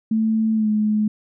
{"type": "tone with pitch glide", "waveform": "sine", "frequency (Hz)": [220.7, 212.9], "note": ["A3", "G#3"], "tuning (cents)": [5, 43], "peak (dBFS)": -16, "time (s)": [0.11, 1.08], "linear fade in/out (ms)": 5, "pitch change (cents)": -62, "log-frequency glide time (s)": [0.54, 0.69], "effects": []}